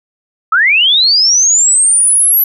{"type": "linear sweep", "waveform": "sine", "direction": "up", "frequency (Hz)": [1244.5, 11890], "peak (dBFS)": -6, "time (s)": [0.52, 2.44], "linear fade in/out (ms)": 5, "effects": []}